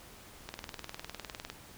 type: click train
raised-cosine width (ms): 0.2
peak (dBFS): -22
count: 21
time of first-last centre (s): 0.49-1.5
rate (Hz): 19.8
effects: pink hiss -53 dBFS RMS until 1.77 s